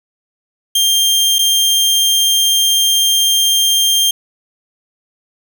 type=tone with dropouts; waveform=sawtooth; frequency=3188 Hz; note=G7; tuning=28 cents sharp; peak=-7 dBFS; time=0.75-4.11 s; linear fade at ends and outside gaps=5 ms; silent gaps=1.385-1.39 s; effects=none